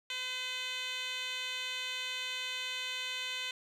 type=tone with band-pass filter; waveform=10% pulse; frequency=509 Hz; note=C5; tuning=48 cents flat; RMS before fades=-38 dBFS; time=0.1-3.51 s; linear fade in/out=2 ms; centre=3600 Hz; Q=1.9; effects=11-bit